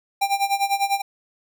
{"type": "tone with tremolo", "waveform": "square", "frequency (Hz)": 794, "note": "G5", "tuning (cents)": 22, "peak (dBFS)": -17, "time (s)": [0.21, 1.02], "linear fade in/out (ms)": 10, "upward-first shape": "sine", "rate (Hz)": 10, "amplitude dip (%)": 85, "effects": []}